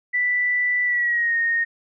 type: tone with pitch glide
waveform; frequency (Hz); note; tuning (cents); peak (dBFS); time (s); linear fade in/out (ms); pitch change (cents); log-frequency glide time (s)
sine; 1975.5 to 1853.9; B6 to A#6; 0 to -10; -18; 0.13-1.65; 20; -110; 0.84-1.35
effects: none